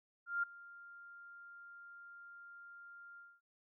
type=tone with ADSR envelope; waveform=sine; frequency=1396.9 Hz; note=F6; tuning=in tune; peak=-31 dBFS; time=0.26-3.41 s; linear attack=170 ms; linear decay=10 ms; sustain=-21 dB; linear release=230 ms; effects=none